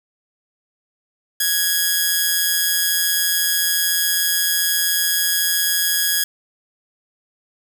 5% pulse tone with amplitude modulation, 1661.2 Hz, G#6, in tune, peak -3 dBFS, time 1.4-6.24 s, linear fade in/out 5 ms, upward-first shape sine, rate 174 Hz, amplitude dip 50%, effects 7-bit

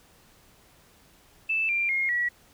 sine tone with pitch steps, 2637 / 2377 / 2142 / 1930.4 Hz, E7 / D7 / C7 / B6, 0 / +20 / +40 / -40 cents, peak -23 dBFS, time 1.49-2.29 s, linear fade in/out 10 ms, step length 200 ms, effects pink hiss -58 dBFS RMS until 2.53 s

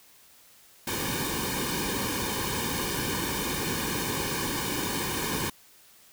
pink noise with comb filter, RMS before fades -30 dBFS, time 0.87-5.5 s, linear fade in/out 5 ms, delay 1.5 ms, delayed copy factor -0.9, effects white hiss -56 dBFS RMS until 6.12 s

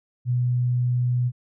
sine tone, 123.47 Hz, B2, in tune, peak -19 dBFS, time 0.25-1.32 s, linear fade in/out 50 ms, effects none

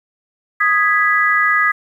sine chord, G# minor, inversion second, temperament equal, 1244.5 / 1661.2 / 1975.5 Hz, D#6 / G#6 / B6, 0 / 0 / 0 cents, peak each -16 dBFS, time 0.6-1.72 s, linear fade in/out 10 ms, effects 8-bit

